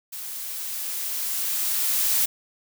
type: noise with level ramp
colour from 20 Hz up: blue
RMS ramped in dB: -35 to -21 dBFS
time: 0.12-2.26 s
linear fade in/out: 10 ms
effects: none